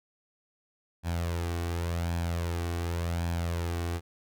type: tone with flanger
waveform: sawtooth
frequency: 85.2 Hz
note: F2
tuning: 42 cents flat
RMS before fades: -31 dBFS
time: 1.03-4.01 s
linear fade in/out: 50 ms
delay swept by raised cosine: 1.2 to 2.7 ms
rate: 0.89 Hz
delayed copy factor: +0.5
effects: none